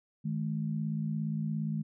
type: tone pair together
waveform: sine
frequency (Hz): 156.83 / 214.1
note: D#3 / A3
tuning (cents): +14 / -47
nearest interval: perfect fourth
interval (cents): 539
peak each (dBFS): -32 / -34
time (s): 0.24-1.83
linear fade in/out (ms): 20
effects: none